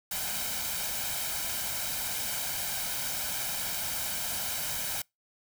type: noise with comb filter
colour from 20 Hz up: white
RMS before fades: -33 dBFS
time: 0.11-5.02 s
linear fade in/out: 5 ms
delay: 1.3 ms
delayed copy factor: +0.6
effects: noise-tail reverb RT60 0.2 s tail -26 dB re dry